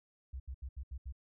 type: tone bursts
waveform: sine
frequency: 65.41 Hz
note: C2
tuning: in tune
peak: -39 dBFS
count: 6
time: 0.33-1.125 s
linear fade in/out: 10 ms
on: 70 ms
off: 75 ms
effects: none